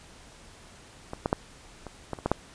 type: clicks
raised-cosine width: 1 ms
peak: -20 / -11 / -8 / -24 / -17 / -26 / -11 / -7 dBFS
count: 8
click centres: 1.134 / 1.259 / 1.329 / 1.867 / 2.133 / 2.188 / 2.26 / 2.316 s
effects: pink hiss -51 dBFS RMS until 2.54 s + resampled to 22050 Hz